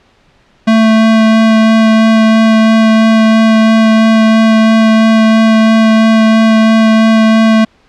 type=tone with vibrato; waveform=square; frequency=221.6 Hz; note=A3; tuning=13 cents sharp; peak=-5 dBFS; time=0.67-7.65 s; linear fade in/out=10 ms; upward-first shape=sine; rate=3 Hz; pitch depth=9 cents each way; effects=pink hiss -49 dBFS RMS until 7.88 s + low-pass 4000 Hz 12 dB/octave